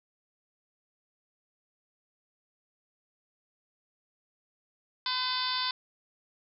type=harmonic tone; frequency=508 Hz; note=B4; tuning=49 cents sharp; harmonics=2 / 3 / 4 / 5 / 6 / 7 / 8 / 9 / 10; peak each=-34 / -39 / -42 / -43 / -42 / -34 / -38 / -35 / -39 dBFS; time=5.06-5.71 s; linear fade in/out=2 ms; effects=none